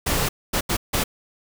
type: noise bursts at uneven times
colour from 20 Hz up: pink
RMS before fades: -22 dBFS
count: 4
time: 0.06-0.29 / 0.53-0.61 / 0.69-0.77 / 0.93-1.04 s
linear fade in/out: 10 ms
effects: none